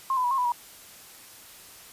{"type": "tone with pitch steps", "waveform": "sine", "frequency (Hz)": [1064, 1007, 973, 1073, 991, 960], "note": ["C6", "B5", "B5", "C6", "B5", "B5"], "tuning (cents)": [29, 33, -26, 43, 6, -49], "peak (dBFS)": -22, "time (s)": [0.1, 0.52], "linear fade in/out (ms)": 2, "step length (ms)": 70, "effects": ["white hiss -48 dBFS RMS until 1.92 s", "resampled to 32000 Hz"]}